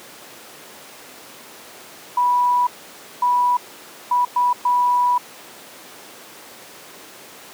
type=tone bursts at uneven times; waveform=sine; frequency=981 Hz; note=B5; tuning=12 cents flat; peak=-14 dBFS; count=5; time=2.17-2.67 / 3.22-3.57 / 4.11-4.25 / 4.36-4.53 / 4.65-5.18 s; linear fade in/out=5 ms; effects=pink hiss -40 dBFS RMS until 7.53 s + high-pass 300 Hz 12 dB/octave